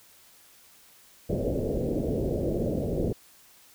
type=low-pass noise; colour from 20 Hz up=white; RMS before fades=-28 dBFS; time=1.29-3.13 s; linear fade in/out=10 ms; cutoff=560 Hz; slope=48 dB/octave; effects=white hiss -56 dBFS RMS until 3.74 s